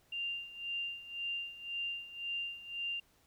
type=tone with tremolo; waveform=sine; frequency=2789 Hz; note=F7; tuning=3 cents flat; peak=-34 dBFS; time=0.12-3 s; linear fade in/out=5 ms; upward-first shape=sine; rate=1.9 Hz; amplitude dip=80%; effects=pink hiss -69 dBFS RMS until 3.26 s